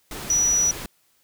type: tone in noise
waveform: sine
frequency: 5870 Hz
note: F#8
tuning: 15 cents flat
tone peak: -17 dBFS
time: 0.3-0.71 s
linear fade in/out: 2 ms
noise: pink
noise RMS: -34 dBFS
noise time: 0.11-0.86 s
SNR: +14 dB
effects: white hiss -64 dBFS RMS until 1.23 s